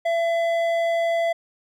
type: tone with hard clipping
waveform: triangle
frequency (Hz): 672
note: E5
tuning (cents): +33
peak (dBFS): -21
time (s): 0.05-1.33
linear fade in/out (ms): 10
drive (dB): 12
effects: none